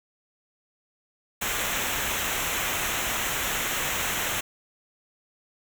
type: noise with comb filter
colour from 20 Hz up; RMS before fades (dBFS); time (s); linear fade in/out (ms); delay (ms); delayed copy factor
pink; -28; 1.41-4.41; 10; 0.21; -0.7
effects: none